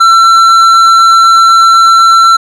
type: tone with tanh clipping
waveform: sine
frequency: 1346 Hz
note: E6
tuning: 36 cents sharp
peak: -3 dBFS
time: 0-2.37 s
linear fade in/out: 10 ms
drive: 10 dB
effects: none